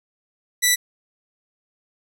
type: tone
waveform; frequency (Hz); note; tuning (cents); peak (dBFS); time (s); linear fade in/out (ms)
10% pulse; 1972; B6; -3; -6; 0.62-0.76; 20
effects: none